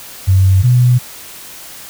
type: tone pair in turn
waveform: sine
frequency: 94.8 / 123.95 Hz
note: F#2 / B2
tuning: +43 / +7 cents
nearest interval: perfect fourth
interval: 464 cents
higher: second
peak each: -6 dBFS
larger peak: neither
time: 0.27-0.63 / 0.63-0.99 s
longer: neither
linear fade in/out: 20 ms
effects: white hiss -33 dBFS RMS until 1.89 s